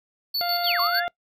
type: tone with tremolo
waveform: square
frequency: 4455 Hz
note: C#8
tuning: 8 cents sharp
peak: -23 dBFS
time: 0.34-1 s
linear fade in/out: 10 ms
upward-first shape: square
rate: 6.6 Hz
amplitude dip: 55%
type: harmonic tone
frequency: 698.5 Hz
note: F5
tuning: in tune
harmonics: 1 / 2 / 3 / 4 / 5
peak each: -26 / -32 / -37 / -42 / -40 dBFS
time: 0.41-1.08 s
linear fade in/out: 0 ms
type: linear two-way sweep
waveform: sine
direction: down then up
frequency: 4048 to 1046.5 to 1821 Hz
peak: -23 dBFS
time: 0.63-1.05 s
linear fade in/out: 50 ms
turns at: 0.8 s
effects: noise-tail reverb RT60 0.1 s tail -22 dB re dry